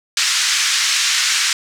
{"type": "band-pass noise", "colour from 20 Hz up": "white", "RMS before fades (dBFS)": -17, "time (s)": [0.17, 1.53], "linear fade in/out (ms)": 2, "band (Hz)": [1400, 6900], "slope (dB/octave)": 24, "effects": []}